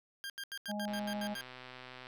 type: tone bursts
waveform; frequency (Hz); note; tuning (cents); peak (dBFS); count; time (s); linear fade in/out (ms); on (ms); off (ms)
20% pulse; 1601; G6; +36; -35; 9; 0.24-1.41; 0; 58; 81
type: harmonic tone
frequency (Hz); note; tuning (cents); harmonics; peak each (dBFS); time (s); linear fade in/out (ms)
207.7; G#3; 0; 1 / 3 / 4; -37 / -42 / -43; 0.68-1.35; 20
type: click train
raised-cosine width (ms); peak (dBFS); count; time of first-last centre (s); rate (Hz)
0.3; -32; 152; 0.88-2.069; 127
effects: none